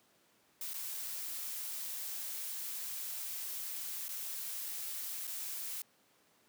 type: noise with dropouts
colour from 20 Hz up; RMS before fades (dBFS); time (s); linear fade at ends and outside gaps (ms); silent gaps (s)
blue; -41; 0.61-5.82; 2; 0.735-0.741 / 4.083-4.09 / 5.271-5.275
effects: pink hiss -69 dBFS RMS until 6.48 s + high-pass 200 Hz 12 dB/octave